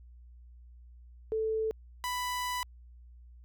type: tone pair in turn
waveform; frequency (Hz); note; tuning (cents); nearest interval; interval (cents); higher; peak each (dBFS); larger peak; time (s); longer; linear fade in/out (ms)
sine / sawtooth; 440 / 992.1; A4 / B5; 0 / +8; octave + major second; 1408; second; -28; neither; 1.32-1.71 / 2.04-2.63; second; 0
effects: added 60 Hz sine -50 dBFS peak until 3.44 s